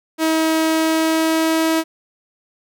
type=tone with pitch glide; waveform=sawtooth; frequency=319.7 to 322.7 Hz; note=D#4 to E4; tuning=+47 to -37 cents; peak=-11 dBFS; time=0.18-1.84 s; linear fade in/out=50 ms; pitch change=+16 cents; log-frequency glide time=0.66-1.71 s; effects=none